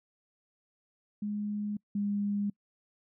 sine tone pair in turn, 207.7 / 203.5 Hz, G#3 / G#3, 0 / -35 cents, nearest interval unison, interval 35 cents, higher first, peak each -31 / -28 dBFS, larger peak second, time 1.22-1.77 / 1.95-2.5 s, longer neither, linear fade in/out 5 ms, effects noise-tail reverb RT60 0.1 s tail -26 dB re dry

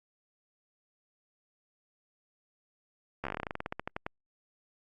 slowing click train, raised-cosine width 0.5 ms, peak -19 dBFS, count 20, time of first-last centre 3.24-4.065 s, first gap 13 ms, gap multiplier 1.12, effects Opus 48 kbps

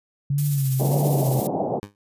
sine tone with vibrato, 138.59 Hz, C#3, in tune, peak -19 dBFS, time 0.3-1.4 s, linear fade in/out 5 ms, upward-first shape sine, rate 1.7 Hz, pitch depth 86 cents each way
violet noise with tremolo, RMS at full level -28 dBFS, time 0.38-1.47 s, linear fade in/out 2 ms, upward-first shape sine, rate 15 Hz, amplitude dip 40%
white band-pass noise, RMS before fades -25 dBFS, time 0.79-1.8 s, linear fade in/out 20 ms, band 120 to 780 Hz, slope 48 dB/octave
15% pulse tone with exponential decay, 101.7 Hz, G#2, 36 cents flat, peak -23 dBFS, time 1.83-1.95 s, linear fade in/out 0 ms, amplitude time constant 26 ms
effects resampled to 32000 Hz

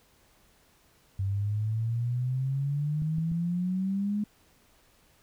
sine exponential sweep, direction up, 95.9 to 211 Hz, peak -26 dBFS, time 1.19-4.24 s, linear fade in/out 5 ms
clicks, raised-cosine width 5 ms, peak -27 dBFS, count 3, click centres 3.021 / 3.184 / 3.317 s
effects pink hiss -63 dBFS RMS until 5.22 s

